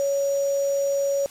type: tone with sample-and-hold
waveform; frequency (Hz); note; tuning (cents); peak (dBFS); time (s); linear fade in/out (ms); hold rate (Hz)
sine; 558; C#5; +11; -20; 0-1.26; 0; 6300
effects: white hiss -45 dBFS RMS until 1.3 s + low-pass 11000 Hz 12 dB/octave